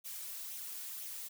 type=noise with flanger; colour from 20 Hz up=blue; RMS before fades=-44 dBFS; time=0.04-1.29 s; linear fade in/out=20 ms; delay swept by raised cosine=0.31 to 2.81 ms; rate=2 Hz; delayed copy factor=+0.5; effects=none